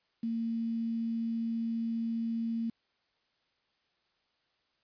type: tone with quantisation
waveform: sine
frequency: 228.7 Hz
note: A#3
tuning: 33 cents flat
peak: -30 dBFS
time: 0.23-2.7 s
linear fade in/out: 5 ms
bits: 9
effects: white hiss -75 dBFS RMS until 4.83 s + resampled to 11025 Hz